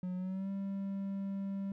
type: tone with pitch glide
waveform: triangle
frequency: 182 to 196.19 Hz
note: F#3 to G3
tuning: -28 to +2 cents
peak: -33 dBFS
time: 0.03-1.72 s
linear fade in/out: 2 ms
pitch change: +130 cents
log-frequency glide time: 0.16-0.5 s
effects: none